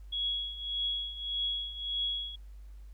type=tone with tremolo; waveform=sine; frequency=3337 Hz; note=G#7; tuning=8 cents sharp; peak=-28 dBFS; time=0.12-2.36 s; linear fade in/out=10 ms; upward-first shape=triangle; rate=1.7 Hz; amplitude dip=80%; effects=added 50 Hz sine -45 dBFS peak until 2.93 s + pink hiss -70 dBFS RMS until 2.93 s